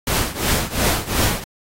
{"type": "noise with tremolo", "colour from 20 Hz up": "pink", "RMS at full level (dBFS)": -17, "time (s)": [0.07, 1.44], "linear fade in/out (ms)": 2, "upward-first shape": "triangle", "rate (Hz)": 2.8, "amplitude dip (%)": 90, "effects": ["AAC 48 kbps"]}